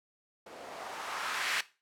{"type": "noise with low-pass filter sweep", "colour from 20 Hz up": "violet", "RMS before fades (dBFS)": -37, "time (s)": [0.46, 1.61], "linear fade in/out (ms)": 5, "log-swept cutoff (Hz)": [470, 2000], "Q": 1.5, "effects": ["noise-tail reverb RT60 0.3 s tail -17 dB re dry"]}